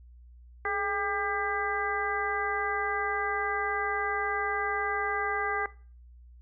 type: harmonic tone with a mistuned harmonic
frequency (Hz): 399.6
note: G4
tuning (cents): +33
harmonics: 1 / 2 / 3 / 4 / 5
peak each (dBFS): -34 / -34 / -34 / -34 / -34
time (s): 0.65-5.66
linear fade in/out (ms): 2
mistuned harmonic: 1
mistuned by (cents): +92
effects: noise-tail reverb RT60 0.4 s tail -19 dB re dry + added 60 Hz sine -49 dBFS peak until 6.41 s